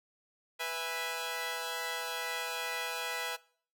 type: chord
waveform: 10% pulse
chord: E major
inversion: second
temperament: equal with one note detuned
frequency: 493.9 / 659.3 / 823 Hz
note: B4 / E5 / G#5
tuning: 0 / 0 / -16 cents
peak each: -30 / -31 / -32 dBFS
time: 0.59-3.37 s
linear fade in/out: 20 ms
effects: noise-tail reverb RT60 0.5 s tail -21 dB re dry